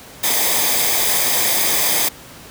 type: noise with comb filter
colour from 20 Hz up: white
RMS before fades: -17 dBFS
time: 0.23-2.09 s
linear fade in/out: 10 ms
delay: 0.71 ms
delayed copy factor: -0.6
effects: pink hiss -39 dBFS RMS until 2.5 s + high-pass 60 Hz 12 dB/octave